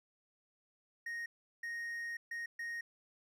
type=tone bursts at uneven times; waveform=triangle; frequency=1864.7 Hz; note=A#6; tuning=in tune; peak=-37 dBFS; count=4; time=1.06-1.26 / 1.63-2.17 / 2.31-2.46 / 2.59-2.81 s; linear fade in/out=5 ms; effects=none